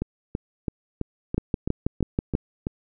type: two click trains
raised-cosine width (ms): 3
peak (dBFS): -9 / -13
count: 7 / 9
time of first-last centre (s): 1.38-2.351 / 0.02-2.669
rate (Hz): 6.18 / 3.02
effects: none